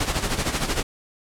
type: noise with tremolo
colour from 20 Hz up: pink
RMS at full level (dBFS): -22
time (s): 0-0.83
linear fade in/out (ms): 5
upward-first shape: sine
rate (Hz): 13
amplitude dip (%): 65
effects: low-pass 10000 Hz 12 dB/octave